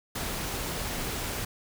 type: noise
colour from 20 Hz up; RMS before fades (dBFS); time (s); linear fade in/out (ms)
pink; -33; 0.15-1.45; 5
effects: none